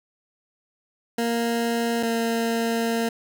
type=tone pair in turn; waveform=20% pulse; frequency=233.1 / 229.8 Hz; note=A#3 / A#3; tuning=0 / -25 cents; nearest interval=unison; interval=25 cents; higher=first; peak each=-17 dBFS; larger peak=neither; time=1.18-2.03 / 2.03-3.09 s; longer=second; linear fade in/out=5 ms; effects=none